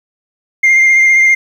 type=tone with vibrato; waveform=sine; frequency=2108 Hz; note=C7; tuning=12 cents sharp; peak=-3 dBFS; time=0.63-1.35 s; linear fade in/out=10 ms; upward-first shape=sine; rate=15 Hz; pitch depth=19 cents each way; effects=tanh soft clip ceiling -4 dBFS + 7-bit